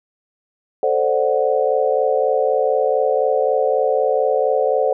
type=chord; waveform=sine; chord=D dominant seventh; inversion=second; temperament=equal; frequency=440 / 523.3 / 587.3 / 740 Hz; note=A4 / C5 / D5 / F#5; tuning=0 / 0 / 0 / 0 cents; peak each=-20 / -18 / -21 / -22 dBFS; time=0.83-4.93 s; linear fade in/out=2 ms; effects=none